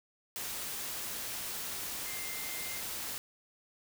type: tone in noise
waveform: sine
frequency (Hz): 2093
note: C7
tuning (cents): 0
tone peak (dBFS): -45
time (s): 2.06-2.8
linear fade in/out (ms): 0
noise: white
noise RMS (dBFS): -39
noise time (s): 0.36-3.18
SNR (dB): -9
effects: none